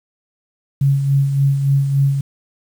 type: tone with tremolo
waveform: sine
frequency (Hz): 138.59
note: C#3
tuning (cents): 0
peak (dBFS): -10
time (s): 0.81-2.21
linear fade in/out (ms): 5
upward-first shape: sine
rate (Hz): 3.5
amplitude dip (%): 50
effects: 7-bit